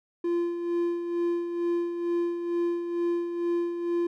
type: tone with tremolo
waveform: triangle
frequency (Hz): 344.6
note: F4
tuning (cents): -23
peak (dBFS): -21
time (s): 0.24-4.07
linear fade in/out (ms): 5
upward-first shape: sine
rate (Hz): 2.2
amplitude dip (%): 55
effects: none